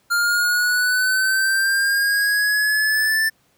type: linear sweep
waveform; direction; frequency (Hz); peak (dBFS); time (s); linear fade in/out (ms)
square; up; 1396.9 to 1774; -17; 0.1-3.3; 20
effects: pink hiss -61 dBFS RMS until 3.57 s + high-pass 80 Hz 12 dB/octave